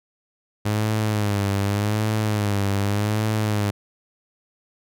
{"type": "tone with vibrato", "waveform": "sawtooth", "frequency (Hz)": 103.83, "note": "G#2", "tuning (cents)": 0, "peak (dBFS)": -16, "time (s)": [0.65, 3.71], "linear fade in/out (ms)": 10, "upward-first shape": "sine", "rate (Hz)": 0.85, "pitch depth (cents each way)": 77, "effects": []}